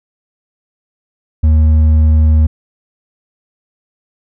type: tone with hard clipping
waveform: sine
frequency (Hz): 77.78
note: D#2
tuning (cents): 0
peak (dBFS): -7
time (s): 1.43-2.47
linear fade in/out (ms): 10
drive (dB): 4
effects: none